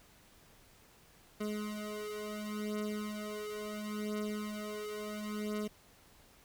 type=beating tone pair; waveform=25% pulse; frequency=210.5 / 211.22 Hz; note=G#3 / G#3; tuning=+24 / +29 cents; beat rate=0.72 Hz; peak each=-36 / -37 dBFS; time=1.4-5.68 s; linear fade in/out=10 ms; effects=pink hiss -62 dBFS RMS until 6.44 s